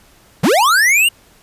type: linear sweep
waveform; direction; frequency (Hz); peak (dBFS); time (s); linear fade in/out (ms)
square; up; 121.2 to 2900; -10; 0.43-1.09; 10
effects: pink hiss -49 dBFS RMS until 1.42 s + resampled to 32000 Hz